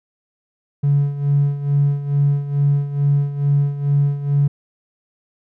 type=tone with tremolo; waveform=triangle; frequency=142.4 Hz; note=C#3; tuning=47 cents sharp; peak=-8 dBFS; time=0.83-4.48 s; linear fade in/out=10 ms; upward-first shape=sine; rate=2.3 Hz; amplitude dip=80%; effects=tanh soft clip ceiling -9 dBFS